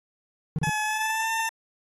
triangle tone bursts, 155.8 Hz, D#3, 3 cents sharp, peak -21 dBFS, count 3, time 0.56-0.696 s, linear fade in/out 0 ms, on 26 ms, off 29 ms
20% pulse tone with pitch glide, 853 to 898.5 Hz, G#5 to A5, +46 to +36 cents, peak -20 dBFS, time 0.63-1.49 s, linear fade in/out 5 ms, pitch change +90 cents, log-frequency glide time 0.84-1.31 s
effects AAC 32 kbps

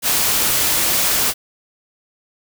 white noise, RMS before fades -17 dBFS, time 0.02-1.34 s, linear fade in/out 50 ms, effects none

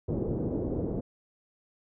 white low-pass noise, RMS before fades -31 dBFS, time 0.08-1.01 s, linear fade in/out 10 ms, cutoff 430 Hz, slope 24 dB/octave, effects none

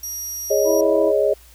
25% pulse tone, 5700 Hz, F8, 34 cents sharp, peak -22 dBFS, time 0.03-0.81 s, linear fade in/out 5 ms
sine chord, Ab suspended fourth, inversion none, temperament equal, 415.3 / 554.4 / 622.3 Hz, Ab4 / Db5 / Eb5, 0 / 0 / 0 cents, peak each -19 dBFS, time 0.5-1.34 s, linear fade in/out 10 ms
harmonic tone, 327.3 Hz, E4, 12 cents flat, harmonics 1 / 2 / 3, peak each -22 / -28 / -32 dBFS, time 0.64-1.13 s, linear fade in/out 50 ms
effects added 60 Hz sine -47 dBFS peak until 1.54 s + white hiss -50 dBFS RMS until 1.54 s

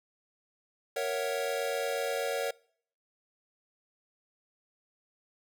square chord, F# dominant seventh, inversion first, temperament equal, 466.2 / 554.4 / 659.3 / 740 Hz, A#4 / C#5 / E5 / F#5, 0 / 0 / 0 / 0 cents, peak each -35 / -34 / -40 / -39 dBFS, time 0.96-2.51 s, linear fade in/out 5 ms, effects noise-tail reverb RT60 0.6 s tail -25 dB re dry

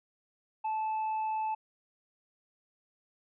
triangle tone, 872 Hz, A5, 16 cents flat, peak -28 dBFS, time 0.64-1.55 s, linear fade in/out 10 ms, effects resampled to 8000 Hz

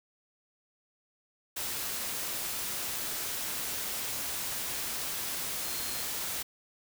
sine tone in noise, 4186 Hz, C8, in tune, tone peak -44 dBFS, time 5.64-6.03 s, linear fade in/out 10 ms, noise white, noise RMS -35 dBFS, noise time 1.56-6.43 s, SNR -12 dB, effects none

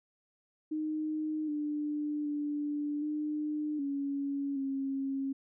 sine tone with pitch steps, 309 / 297.4 / 293.6 / 301.3 / 280.1 / 271.6 Hz, D#4 / D4 / D4 / D4 / C#4 / C#4, -12 / +22 / 0 / +44 / +18 / -35 cents, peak -31 dBFS, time 0.71-5.33 s, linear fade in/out 10 ms, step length 770 ms, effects none

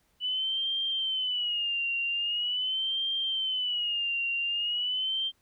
sine tone with vibrato, 2962 Hz, F#7, 1 cent sharp, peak -27 dBFS, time 0.2-5.32 s, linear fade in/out 50 ms, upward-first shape sine, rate 0.43 Hz, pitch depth 120 cents each way, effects pink hiss -70 dBFS RMS until 5.41 s

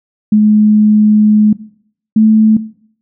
sine tone pair in turn, 212.2 / 217.8 Hz, G#3 / A3, +38 / -17 cents, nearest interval unison, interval 45 cents, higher second, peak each -4 dBFS, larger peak neither, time 0.32-1.53 / 2.16-2.57 s, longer first, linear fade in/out 5 ms, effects noise-tail reverb RT60 0.6 s tail -18 dB re dry

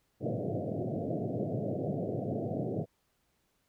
pink band-pass noise, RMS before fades -34 dBFS, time 0.2-2.86 s, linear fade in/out 50 ms, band 100 to 700 Hz, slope 96 dB/octave, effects pink hiss -75 dBFS RMS until 3.68 s

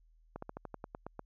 slowing click train, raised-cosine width 1 ms, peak -27 dBFS, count 10, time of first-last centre 0.36-1.193 s, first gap 64 ms, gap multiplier 1.09, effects added 40 Hz sine -62 dBFS peak until 1.25 s

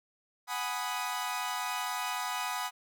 sawtooth chord, G# minor seventh, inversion third, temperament equal, 740 / 830.6 / 987.8 / 1244.5 Hz, F#5 / G#5 / B5 / D#6, 0 / 0 / 0 / 0 cents, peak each -35 / -36 / -33 / -34 dBFS, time 0.47-2.71 s, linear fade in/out 50 ms, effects none

